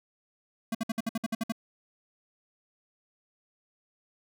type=tone bursts; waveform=square; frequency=225.1 Hz; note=A3; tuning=40 cents sharp; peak=-28 dBFS; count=10; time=0.72-1.522 s; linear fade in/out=5 ms; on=28 ms; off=58 ms; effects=none